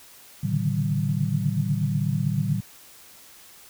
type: tone cluster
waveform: sine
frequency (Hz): 111.6 / 139.8 / 147.5 / 156.1 / 190.9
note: A2 / C#3 / D3 / D#3 / G3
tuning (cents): +25 / +15 / +8 / +6 / -46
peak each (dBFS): -28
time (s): 0.43-2.61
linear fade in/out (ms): 10
effects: white hiss -49 dBFS RMS until 3.69 s